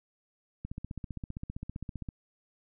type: click train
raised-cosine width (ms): 5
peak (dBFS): -25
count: 23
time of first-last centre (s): 0.65-2.088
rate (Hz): 15.3
effects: none